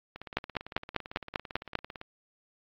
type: two click trains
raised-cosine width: 0.3 ms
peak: -10 / -24 dBFS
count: 8 / 34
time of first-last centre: 0.37-1.753 / 0.16-2.014 s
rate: 5.06 / 17.8 Hz
effects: low-pass 4000 Hz 12 dB/octave + AAC 32 kbps